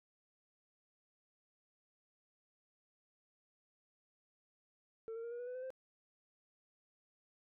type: tone with pitch steps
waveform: sine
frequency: 448.8 / 458.5 / 468.4 / 478.5 / 488.9 / 499.4 / 510.2 / 521.2 Hz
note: A4 / A#4 / A#4 / A#4 / B4 / B4 / C5 / C5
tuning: +34 / -29 / +8 / +45 / -18 / +19 / -44 / -7 cents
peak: -39 dBFS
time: 5.08-5.704 s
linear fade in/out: 0 ms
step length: 78 ms
effects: tanh soft clip ceiling -41 dBFS